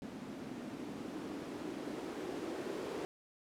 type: noise with low-pass filter sweep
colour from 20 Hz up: violet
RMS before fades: -43 dBFS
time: 0.02-3.05 s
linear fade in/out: 0 ms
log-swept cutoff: 240 to 370 Hz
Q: 2.7
effects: none